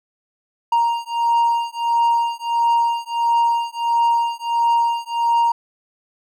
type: beating tone pair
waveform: triangle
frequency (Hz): 934 / 935.5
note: A#5 / A#5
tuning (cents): +3 / +6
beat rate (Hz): 1.5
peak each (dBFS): -17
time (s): 0.72-5.52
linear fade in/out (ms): 5
effects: none

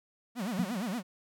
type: tone with vibrato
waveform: 45% pulse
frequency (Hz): 212.5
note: G#3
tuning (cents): +40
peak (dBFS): -32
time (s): 0.35-1.03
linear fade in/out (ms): 50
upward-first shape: sine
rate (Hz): 8.6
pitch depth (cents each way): 290
type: tone with exponential decay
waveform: sine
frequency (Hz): 183.5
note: F#3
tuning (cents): -14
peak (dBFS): -24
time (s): 0.59-0.83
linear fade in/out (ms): 5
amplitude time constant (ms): 51
effects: none

